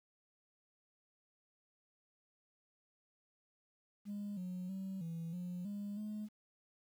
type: tone with pitch steps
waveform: sine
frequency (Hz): 204.4 / 181.8 / 191.6 / 166 / 178.4 / 203.6 / 212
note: G#3 / F#3 / G3 / E3 / F3 / G#3 / G#3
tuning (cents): -27 / -30 / -39 / +12 / +37 / -34 / +36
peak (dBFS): -38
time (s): 4.05-6.29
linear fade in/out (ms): 50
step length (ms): 320
effects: tanh soft clip ceiling -38 dBFS + 11-bit